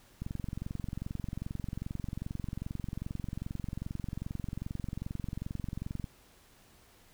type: click train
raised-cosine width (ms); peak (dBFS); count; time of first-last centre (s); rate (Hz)
5; -24; 132; 0.22-6.042; 22.5
effects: pink hiss -61 dBFS RMS until 7.13 s